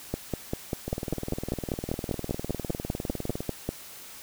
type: two click trains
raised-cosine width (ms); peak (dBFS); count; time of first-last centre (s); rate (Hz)
2; -18 / -14; 51 / 19; 0.88-3.405 / 0.14-3.69; 19.8 / 5.07
effects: white hiss -45 dBFS RMS until 4.22 s